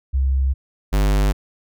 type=tone pair in turn; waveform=sine / square; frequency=66.7 / 49.97 Hz; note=C2 / G1; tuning=+34 / +34 cents; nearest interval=perfect fourth; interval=500 cents; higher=first; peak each=-15 dBFS; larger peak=neither; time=0.13-0.54 / 0.92-1.33 s; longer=neither; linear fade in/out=20 ms; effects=none